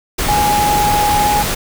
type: tone in noise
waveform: sine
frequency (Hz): 830.6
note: G#5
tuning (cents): 0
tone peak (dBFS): -12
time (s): 0.28-1.43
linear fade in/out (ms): 10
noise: pink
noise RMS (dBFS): -18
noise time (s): 0.18-1.55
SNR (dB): +3
effects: none